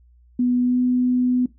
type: tone with pitch glide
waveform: sine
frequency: 246.9 to 249.8 Hz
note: B3 to B3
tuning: 0 to +20 cents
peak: -16 dBFS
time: 0.39-1.46 s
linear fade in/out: 5 ms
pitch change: +20 cents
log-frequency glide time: 0.62-0.78 s
effects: noise-tail reverb RT60 0.2 s tail -18 dB re dry + added 60 Hz sine -50 dBFS peak until 1.58 s